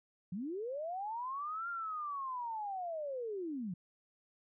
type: linear two-way sweep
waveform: sine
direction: up then down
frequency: 164.81 to 1406 to 164.81 Hz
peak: -37 dBFS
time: 0.32-3.74 s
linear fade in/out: 5 ms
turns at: 1.69 s
effects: none